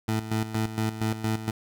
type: tone with tremolo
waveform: 20% pulse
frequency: 110 Hz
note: A2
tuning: in tune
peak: -19 dBFS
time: 0.08-1.51 s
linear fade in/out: 5 ms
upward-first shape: square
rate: 4.3 Hz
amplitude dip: 70%
effects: none